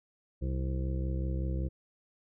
harmonic tone, 65.3 Hz, C2, 3 cents flat, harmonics 1 / 2 / 3 / 5 / 6 / 7 / 8, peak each -31 / -36 / -41 / -42 / -50 / -51 / -47 dBFS, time 0.41-1.69 s, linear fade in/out 20 ms, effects none

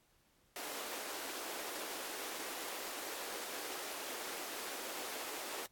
pink high-pass noise, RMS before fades -44 dBFS, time 0.56-5.66 s, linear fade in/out 0 ms, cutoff 330 Hz, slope 24 dB/octave, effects pink hiss -72 dBFS RMS until 5.71 s + AAC 64 kbps

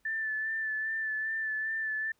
sine tone with vibrato, 1760 Hz, A6, in tune, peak -30 dBFS, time 0.05-2.12 s, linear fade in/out 5 ms, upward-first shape sine, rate 2.5 Hz, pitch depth 25 cents each way, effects pink hiss -73 dBFS RMS until 2.19 s

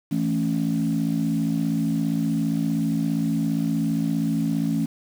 sine chord, A major, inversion second, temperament equal, 164.81 / 220 / 277.2 Hz, E3 / A3 / C#4, 0 / 0 / 0 cents, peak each -24 dBFS, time 0.11-4.86 s, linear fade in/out 10 ms, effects tanh soft clip ceiling -14 dBFS + 7-bit

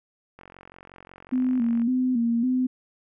click train, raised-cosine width 0.5 ms, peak -30 dBFS, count 66, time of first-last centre 0.39-1.819 s, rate 45.5 Hz
sine tone with vibrato, 243.7 Hz, B3, 23 cents flat, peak -20 dBFS, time 1.32-2.67 s, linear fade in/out 10 ms, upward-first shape square, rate 1.8 Hz, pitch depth 77 cents each way
effects none

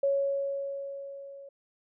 sine tone with level ramp, 555 Hz, C#5, 2 cents sharp, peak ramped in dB -22 to -44 dBFS, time 0.03-1.49 s, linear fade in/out 5 ms, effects none

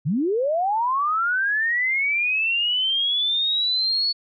sine linear sweep, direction up, 124.5 to 4435 Hz, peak -19 dBFS, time 0.05-4.13 s, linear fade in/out 20 ms, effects none

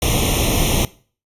pink noise with comb filter, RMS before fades -17 dBFS, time 0.02-0.85 s, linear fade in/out 2 ms, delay 0.32 ms, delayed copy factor +1, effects noise-tail reverb RT60 0.4 s tail -19 dB re dry + resampled to 32000 Hz

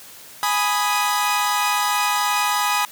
sawtooth chord, G# minor, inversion none, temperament equal, 830.6 / 987.8 / 1244.5 Hz, G#5 / B5 / D#6, 0 / 0 / 0 cents, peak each -19 dBFS, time 0.43-2.85 s, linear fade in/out 0 ms, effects white hiss -42 dBFS RMS until 2.91 s + high-pass 80 Hz 12 dB/octave

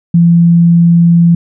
sine tone, 170 Hz, F3, 46 cents flat, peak -3 dBFS, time 0.14-1.35 s, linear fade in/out 5 ms, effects none

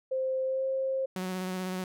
sine tone with pitch glide, 523.3 to 531.2 Hz, C5 to C5, 0 to +26 cents, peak -27 dBFS, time 0.11-1.06 s, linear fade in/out 10 ms, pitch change +26 cents, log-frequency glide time 0.45-0.65 s
sawtooth tone with vibrato, 185 Hz, F#3, in tune, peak -28 dBFS, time 1.16-1.84 s, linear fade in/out 2 ms, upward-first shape square, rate 16 Hz, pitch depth 15 cents each way
effects none

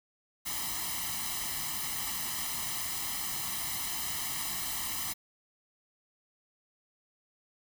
white noise with comb filter, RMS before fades -35 dBFS, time 0.45-5.14 s, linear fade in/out 20 ms, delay 0.99 ms, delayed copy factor +0.85, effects none

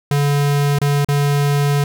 square tone with dropouts, 143.4 Hz, D3, 41 cents flat, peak -14 dBFS, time 0.11-1.84 s, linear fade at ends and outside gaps 2 ms, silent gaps 0.787-0.815 / 1.047-1.086 s, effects none

